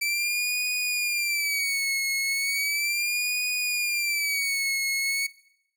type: tone with vibrato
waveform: sawtooth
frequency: 2319 Hz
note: D7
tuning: 22 cents flat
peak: -21 dBFS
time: 0.01-5.27 s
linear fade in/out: 10 ms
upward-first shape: sine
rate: 0.36 Hz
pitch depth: 110 cents each way
effects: noise-tail reverb RT60 0.8 s tail -21 dB re dry